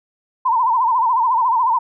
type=tone with vibrato; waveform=sine; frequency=963 Hz; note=B5; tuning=44 cents flat; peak=-13 dBFS; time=0.45-1.79 s; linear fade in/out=10 ms; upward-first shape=sine; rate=14 Hz; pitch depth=130 cents each way; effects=none